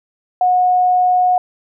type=tone; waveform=sine; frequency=728 Hz; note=F#5; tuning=28 cents flat; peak=-10 dBFS; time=0.41-1.38 s; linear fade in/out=2 ms; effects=none